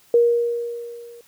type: tone with level ramp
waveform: sine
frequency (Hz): 472.6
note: A#4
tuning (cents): +24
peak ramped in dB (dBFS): -10 to -40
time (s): 0.14-1.21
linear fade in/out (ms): 2
effects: white hiss -55 dBFS RMS until 1.27 s